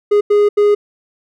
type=tone bursts at uneven times; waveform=triangle; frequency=413.2 Hz; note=G#4; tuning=9 cents flat; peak=-6 dBFS; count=3; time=0.11-0.21 / 0.3-0.49 / 0.57-0.75 s; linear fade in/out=10 ms; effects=none